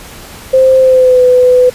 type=tone with pitch glide; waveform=sine; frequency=523.3 to 500.8 Hz; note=C5 to B4; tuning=0 to +24 cents; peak=-3 dBFS; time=0.53-1.7 s; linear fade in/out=10 ms; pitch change=-76 cents; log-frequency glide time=0.79-1.23 s; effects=pink hiss -31 dBFS RMS until 1.74 s + resampled to 32000 Hz